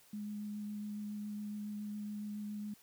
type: tone with vibrato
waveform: sine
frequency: 208.5 Hz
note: G#3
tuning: 7 cents sharp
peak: -39 dBFS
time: 0.13-2.74 s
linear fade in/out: 5 ms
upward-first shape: sine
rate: 7.2 Hz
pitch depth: 11 cents each way
effects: white hiss -64 dBFS RMS until 2.82 s